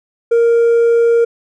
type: tone with hard clipping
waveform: triangle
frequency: 466.2 Hz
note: A#4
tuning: in tune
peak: -7 dBFS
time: 0.31-1.25 s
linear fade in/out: 10 ms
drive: 1 dB
effects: none